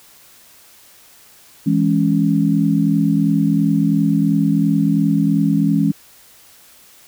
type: chord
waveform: sine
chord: C# minor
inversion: first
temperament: equal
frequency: 164.81 / 207.7 / 277.2 Hz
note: E3 / G#3 / C#4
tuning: 0 / 0 / 0 cents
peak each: -17 dBFS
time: 1.66-5.92 s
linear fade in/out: 10 ms
effects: white hiss -47 dBFS RMS until 7.07 s